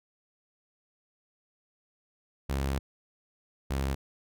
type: tone pair in turn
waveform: sawtooth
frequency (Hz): 68.1 / 67.72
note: C#2 / C#2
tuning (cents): -30 / -40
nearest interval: unison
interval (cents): 10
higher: first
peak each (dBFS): -24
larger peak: neither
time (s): 2.49-2.79 / 3.7-3.95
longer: first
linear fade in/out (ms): 10
effects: none